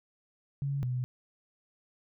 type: tone pair in turn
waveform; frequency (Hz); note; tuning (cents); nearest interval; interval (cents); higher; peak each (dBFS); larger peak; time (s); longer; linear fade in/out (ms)
sine; 139.7 / 125.53; C#3 / B2; +14 / +29; major second; 185; first; -29 / -29; neither; 0.62-0.83 / 0.83-1.04; neither; 0
effects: none